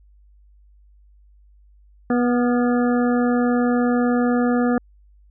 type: harmonic tone with a mistuned harmonic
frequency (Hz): 243.8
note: B3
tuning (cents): -22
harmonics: 1 / 2 / 3 / 5 / 6 / 7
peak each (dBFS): -17 / -23 / -27 / -31 / -33 / -34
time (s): 2.1-4.78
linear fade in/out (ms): 2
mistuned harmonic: 6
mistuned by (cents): -58
effects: added 50 Hz sine -49 dBFS peak until 5.3 s